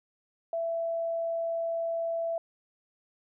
sine tone, 666 Hz, E5, 18 cents sharp, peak -28 dBFS, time 0.53-2.38 s, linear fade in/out 2 ms, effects none

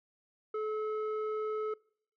square tone with low-pass filter, 430.9 Hz, A4, 36 cents flat, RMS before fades -35 dBFS, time 0.54-1.74 s, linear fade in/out 5 ms, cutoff 1100 Hz, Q 2.1, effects noise-tail reverb RT60 0.6 s tail -24 dB re dry

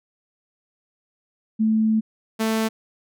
sine / sawtooth tone pair in turn, 219.3 / 221.5 Hz, A3 / A3, -6 / +12 cents, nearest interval unison, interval 18 cents, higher second, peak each -16 dBFS, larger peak neither, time 1.59-2.01 / 2.39-2.69 s, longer first, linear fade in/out 20 ms, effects none

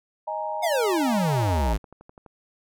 sine chord, D# suspended fourth, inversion none, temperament equal, 622.3 / 830.6 / 932.3 Hz, D#5 / G#5 / A#5, 0 / 0 / 0 cents, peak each -31 dBFS, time 0.27-1.74 s, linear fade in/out 10 ms
square exponential sweep, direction down, 742 to 49 Hz, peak -22 dBFS, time 0.62-1.78 s, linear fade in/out 20 ms
click train, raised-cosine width 1 ms, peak -32 dBFS, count 14, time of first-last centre 1.17-2.262 s, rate 11.9 Hz
effects none

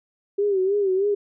sine tone with vibrato, 392 Hz, G4, in tune, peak -18 dBFS, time 0.38-1.15 s, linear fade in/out 10 ms, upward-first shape sine, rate 3.2 Hz, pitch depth 92 cents each way, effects none

